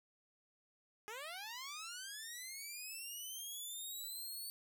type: linear sweep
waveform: 10% pulse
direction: up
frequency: 408 to 4493 Hz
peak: -37 dBFS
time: 1.08-4.5 s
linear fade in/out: 0 ms
effects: none